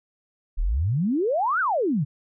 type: exponential two-way sweep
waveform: sine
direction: up then down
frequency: 32.46 to 1568 to 127.6 Hz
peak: -20 dBFS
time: 0.57-2.05 s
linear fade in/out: 20 ms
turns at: 1.6 s
effects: none